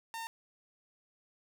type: tone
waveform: sawtooth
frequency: 910 Hz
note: A#5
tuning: 42 cents flat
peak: -35 dBFS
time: 0.14-0.27 s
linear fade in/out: 0 ms
effects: none